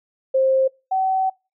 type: tone pair in turn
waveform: sine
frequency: 529 / 760.3 Hz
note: C5 / F#5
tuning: +19 / +47 cents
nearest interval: tritone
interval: 628 cents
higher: second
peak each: -14 / -17 dBFS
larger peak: first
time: 0.34-0.68 / 0.91-1.3 s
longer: second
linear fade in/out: 10 ms
effects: noise-tail reverb RT60 0.3 s tail -26 dB re dry